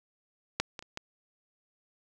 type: clicks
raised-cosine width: 0.2 ms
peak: -9 / -22 / -30 / -19 dBFS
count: 4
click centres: 0.6 / 0.792 / 0.825 / 0.974 s
effects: none